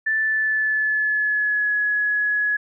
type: tone with pitch glide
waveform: sine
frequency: 1760 to 1686.4 Hz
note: A6 to G#6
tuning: 0 to +26 cents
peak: -18 dBFS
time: 0.06-2.57 s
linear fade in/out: 10 ms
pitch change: -74 cents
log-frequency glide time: 0.18-1.72 s
effects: none